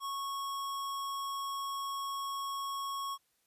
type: tone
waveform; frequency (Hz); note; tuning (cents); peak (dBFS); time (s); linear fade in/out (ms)
square; 1102; C#6; -11; -36; 0-3.18; 50
effects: white hiss -75 dBFS RMS until 3.46 s + resampled to 32000 Hz